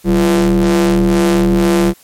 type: ring-modulated tone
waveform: 45% pulse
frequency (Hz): 76.3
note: D#2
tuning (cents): -33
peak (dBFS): -6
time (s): 0.04-1.94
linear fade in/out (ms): 50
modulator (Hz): 266
effects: white hiss -46 dBFS RMS until 2.03 s + MP3 64 kbps